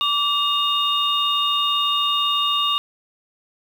sine tone cluster, 1158 / 2838 / 3672 Hz, D6 / F7 / A#7, -25 / +27 / -27 cents, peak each -22 dBFS, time 0.01-2.78 s, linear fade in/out 0 ms, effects 7-bit

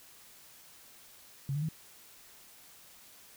sine tone with pitch steps, 138 / 147.9 / 158.52 Hz, C#3 / D3 / D#3, -7 / +13 / +33 cents, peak -30 dBFS, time 1.49-1.688 s, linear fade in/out 2 ms, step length 66 ms, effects white hiss -56 dBFS RMS until 3.36 s

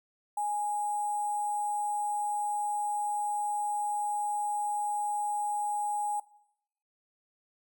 sine tone with sample-and-hold, 830.6 Hz, G#5, in tune, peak -28 dBFS, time 0.37-6.2 s, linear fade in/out 5 ms, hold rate 8820 Hz, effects noise-tail reverb RT60 0.8 s tail -21 dB re dry

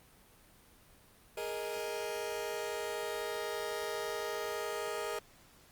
sawtooth chord, Ab suspended second, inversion none, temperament just, 415.3 / 467.2 / 623 Hz, Ab4 / Bb4 / Eb5, 0 / +4 / +2 cents, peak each -36 / -36 / -37 dBFS, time 1.37-5.19 s, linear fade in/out 5 ms, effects pink hiss -61 dBFS RMS until 5.71 s + Opus 32 kbps

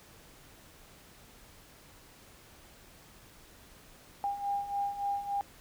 sine beating tone pair, 802 / 805.5 Hz, G5 / G5, +39 / +47 cents, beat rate 3.5 Hz, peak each -37 / -32 dBFS, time 4.24-5.41 s, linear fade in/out 0 ms, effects pink hiss -56 dBFS RMS until 5.6 s

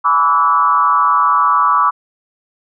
sine tone with frequency modulation, 1146 Hz, D6, 43 cents flat, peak -9 dBFS, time 0.04-1.91 s, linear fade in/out 20 ms, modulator 153 Hz, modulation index 1.1, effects none

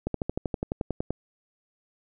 slowing click train, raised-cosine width 2 ms, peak -14 dBFS, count 13, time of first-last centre 0.07-1.106 s, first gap 73 ms, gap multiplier 1.03, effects none

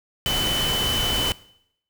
sine tone in noise, 3020 Hz, F#7, 35 cents sharp, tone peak -22 dBFS, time 0.26-1.32 s, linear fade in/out 0 ms, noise pink, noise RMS -26 dBFS, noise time 0.26-1.32 s, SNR +1 dB, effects noise-tail reverb RT60 0.7 s tail -20 dB re dry

